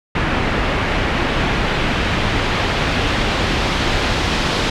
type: noise with low-pass filter sweep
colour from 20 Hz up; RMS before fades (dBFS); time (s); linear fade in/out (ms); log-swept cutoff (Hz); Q
pink; -18; 0.15-4.7; 5; 2300 to 4100; 1.1
effects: none